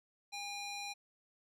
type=tone with band-pass filter; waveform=square; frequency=810 Hz; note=G#5; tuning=43 cents flat; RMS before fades=-43 dBFS; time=0.32-0.94 s; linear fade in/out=20 ms; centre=4000 Hz; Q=0.93; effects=none